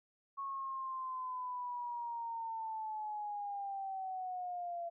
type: linear sweep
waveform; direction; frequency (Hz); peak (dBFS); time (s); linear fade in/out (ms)
sine; down; 1103 to 679; -38; 0.37-4.9; 20
effects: none